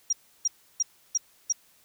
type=tone bursts; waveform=sine; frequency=5700 Hz; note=F8; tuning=34 cents sharp; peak=-21 dBFS; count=5; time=0.1-1.525 s; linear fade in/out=5 ms; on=29 ms; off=320 ms; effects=white hiss -61 dBFS RMS until 1.84 s